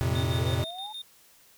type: chord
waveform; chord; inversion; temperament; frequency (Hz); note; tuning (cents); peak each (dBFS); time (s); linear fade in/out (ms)
square; F suspended fourth; none; equal with one note detuned; 87.31 / 113.75 / 130.81; F2 / Bb2 / C3; 0 / -42 / 0; -30; 0.01-0.64; 0
type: linear sweep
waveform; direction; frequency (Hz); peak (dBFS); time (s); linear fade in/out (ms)
sine; up; 107.8 to 874; -38; 0.01-0.93; 10
type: tone with tremolo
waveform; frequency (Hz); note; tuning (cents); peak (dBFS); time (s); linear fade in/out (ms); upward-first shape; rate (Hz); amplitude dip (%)
triangle; 3653; A#7; -36; -34; 0.15-1.02; 5; square; 6.3; 60
effects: white hiss -58 dBFS RMS until 1.57 s